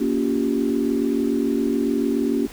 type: chord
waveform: sine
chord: G half-diminished seventh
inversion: first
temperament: just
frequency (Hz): 235.2 / 282.2 / 352.8 / 392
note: Bb3 / Db4 / F4 / G4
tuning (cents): +16 / +31 / +18 / 0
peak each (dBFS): -23 / -22 / -27 / -26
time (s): 0-2.47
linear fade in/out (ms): 10
effects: pink hiss -42 dBFS RMS until 2.52 s